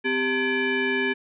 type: tone with frequency modulation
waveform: sine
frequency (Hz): 1046.5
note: C6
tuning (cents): 0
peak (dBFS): -21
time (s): 0.04-1.14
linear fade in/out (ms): 20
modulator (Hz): 651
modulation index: 2.3
effects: none